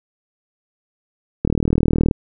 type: click train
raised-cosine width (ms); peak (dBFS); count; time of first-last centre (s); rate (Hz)
3; -3; 27; 1.45-2.112; 39.3
effects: none